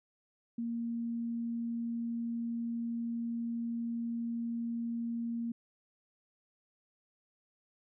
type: tone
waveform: sine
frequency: 233.1 Hz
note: A#3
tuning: in tune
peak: -33 dBFS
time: 0.58-5.52 s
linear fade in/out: 5 ms
effects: none